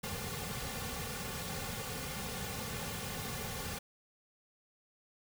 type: noise with comb filter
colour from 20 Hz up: pink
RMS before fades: -40 dBFS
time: 0.03-3.79 s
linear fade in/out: 10 ms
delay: 3.1 ms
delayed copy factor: -1
effects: none